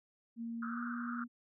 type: tone with pitch glide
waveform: sine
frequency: 231.4 to 238.7 Hz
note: A#3 to A#3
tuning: -13 to +41 cents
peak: -38 dBFS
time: 0.36-1.28 s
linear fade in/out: 50 ms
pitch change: +54 cents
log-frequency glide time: 0.68-0.79 s
type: band-pass noise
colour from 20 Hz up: white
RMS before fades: -44 dBFS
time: 0.62-1.24 s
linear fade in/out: 5 ms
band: 1200 to 1500 Hz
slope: 96 dB/octave
effects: none